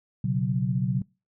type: chord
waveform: sine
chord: B suspended second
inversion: none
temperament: equal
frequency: 123.47 / 138.59 / 185 Hz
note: B2 / C#3 / F#3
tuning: 0 / 0 / 0 cents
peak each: -27 dBFS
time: 0.24-1.02 s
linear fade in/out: 5 ms
effects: noise-tail reverb RT60 0.3 s tail -25 dB re dry